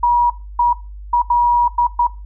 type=tone bursts at uneven times; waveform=sine; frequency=960 Hz; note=B5; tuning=49 cents flat; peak=-10 dBFS; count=6; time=0.03-0.3 / 0.59-0.73 / 1.13-1.22 / 1.3-1.68 / 1.78-1.87 / 1.99-2.07 s; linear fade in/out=5 ms; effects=noise-tail reverb RT60 0.3 s tail -18 dB re dry + added 50 Hz sine -30 dBFS peak until 2.25 s